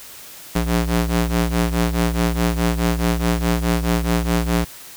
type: ring-modulated tone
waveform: sawtooth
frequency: 116.54 Hz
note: A#2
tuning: in tune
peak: -10 dBFS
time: 0.55-4.65 s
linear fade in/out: 10 ms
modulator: 55.9 Hz
effects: white hiss -39 dBFS RMS until 4.96 s